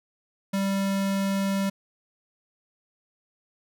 square tone, 195.8 Hz, G3, 2 cents flat, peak -24 dBFS, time 0.53-1.7 s, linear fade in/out 10 ms, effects none

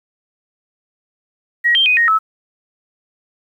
sine tone with pitch steps, 1902 / 3159 / 2495 / 1868 / 1301 Hz, A#6 / G7 / D#7 / A#6 / E6, +34 / +13 / +4 / +3 / -23 cents, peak -10 dBFS, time 1.64-2.19 s, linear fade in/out 20 ms, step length 110 ms, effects 8-bit

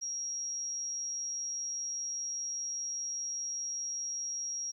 sine tone with amplitude modulation, 5640 Hz, F8, 16 cents sharp, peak -32 dBFS, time 0.01-4.72 s, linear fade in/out 20 ms, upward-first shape sine, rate 145 Hz, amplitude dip 45%, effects 12-bit

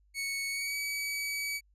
sawtooth tone with pitch glide, 2217 to 2277 Hz, C#7 to C#7, 0 to +46 cents, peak -29 dBFS, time 0.14-1.61 s, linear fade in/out 50 ms, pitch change +46 cents, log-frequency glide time 0.5-0.76 s, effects added 50 Hz sine -63 dBFS peak until 1.74 s + resampled to 32000 Hz

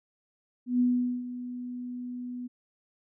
sine tone with ADSR envelope, 246.9 Hz, B3, in tune, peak -20 dBFS, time 0.66-2.48 s, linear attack 140 ms, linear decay 430 ms, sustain -14 dB, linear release 19 ms, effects none

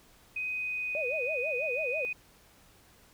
sine tone with pitch glide, 2507 to 2491 Hz, D#7 to D#7, +12 to +1 cents, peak -31 dBFS, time 0.36-2.13 s, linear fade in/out 5 ms, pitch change -11 cents, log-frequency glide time 0.47-0.96 s
sine tone with vibrato, 555 Hz, C#5, 2 cents sharp, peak -32 dBFS, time 0.95-2.05 s, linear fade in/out 0 ms, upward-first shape sine, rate 6.1 Hz, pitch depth 260 cents each way
effects pink hiss -60 dBFS RMS until 3.13 s

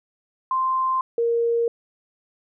sine tone pair in turn, 1044 / 466.9 Hz, C6 / A#4, -4 / +3 cents, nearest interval octave + major second, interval 1393 cents, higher first, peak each -19 / -18 dBFS, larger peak second, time 0.51-1.01 / 1.18-1.68 s, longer neither, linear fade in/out 2 ms, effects none

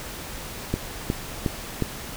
click train, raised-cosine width 3 ms, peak -9 dBFS, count 4, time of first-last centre 0.74-1.823 s, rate 2.77 Hz, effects pink hiss -36 dBFS RMS until 2.16 s

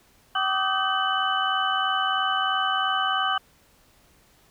sine tone cluster, 766 / 1164 / 1247 / 1545 / 2993 Hz, G5 / D6 / D#6 / G6 / F#7, -40 / -16 / +3 / -26 / +19 cents, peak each -28 dBFS, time 0.35-3.38 s, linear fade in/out 5 ms, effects pink hiss -59 dBFS RMS until 4.5 s

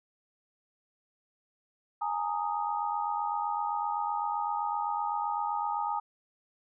sine chord, Ab suspended second, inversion none, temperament equal with one note detuned, 830.6 / 918.4 / 1244.5 Hz, Ab5 / Bb5 / Eb6, 0 / -26 / 0 cents, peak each -32 / -33 / -35 dBFS, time 2.01-6 s, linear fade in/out 10 ms, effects none

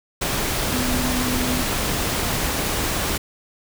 sine tone in noise, 250 Hz, B3, 21 cents sharp, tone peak -24 dBFS, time 0.72-1.62 s, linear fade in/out 10 ms, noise pink, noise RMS -23 dBFS, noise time 0.21-3.18 s, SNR -4 dB, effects none

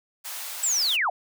white high-pass noise, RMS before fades -35 dBFS, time 0.24-0.97 s, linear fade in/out 20 ms, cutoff 630 Hz, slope 24 dB/octave
sine linear sweep, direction down, 7902 to 609 Hz, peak -21 dBFS, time 0.63-1.1 s, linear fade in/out 5 ms
effects none

